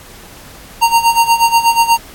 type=tone with tremolo; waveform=square; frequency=925 Hz; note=A#5; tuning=14 cents flat; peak=-6 dBFS; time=0.81-1.98 s; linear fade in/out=20 ms; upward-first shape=sine; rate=8.3 Hz; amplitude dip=80%; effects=pink hiss -37 dBFS RMS until 2.14 s + AAC 64 kbps